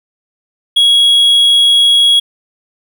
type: tone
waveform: triangle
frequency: 3322 Hz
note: G#7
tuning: in tune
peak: -4 dBFS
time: 0.76-2.2 s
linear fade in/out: 10 ms
effects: none